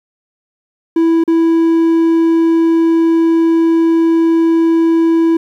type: tone with dropouts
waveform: triangle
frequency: 329.6 Hz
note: E4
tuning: in tune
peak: -6 dBFS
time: 0.96-5.37 s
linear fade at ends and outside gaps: 5 ms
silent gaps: 1.239-1.277 s
effects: 8-bit